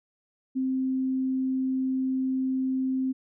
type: tone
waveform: sine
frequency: 261.6 Hz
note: C4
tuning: in tune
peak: -24 dBFS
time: 0.55-3.13 s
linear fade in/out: 20 ms
effects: none